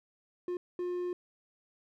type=tone bursts at uneven times; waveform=triangle; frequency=356.3 Hz; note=F4; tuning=35 cents sharp; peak=-30 dBFS; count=2; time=0.48-0.57 / 0.79-1.13 s; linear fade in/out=2 ms; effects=none